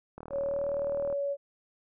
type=click train; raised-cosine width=1 ms; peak=-28 dBFS; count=38; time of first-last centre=0.18-1.126 s; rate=39.1 Hz
type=tone with pitch glide; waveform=sine; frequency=558 to 563.8 Hz; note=C#5 to C#5; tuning=+11 to +29 cents; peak=-28 dBFS; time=0.3-1.37 s; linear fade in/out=50 ms; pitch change=+18 cents; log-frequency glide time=0.44-0.66 s
effects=none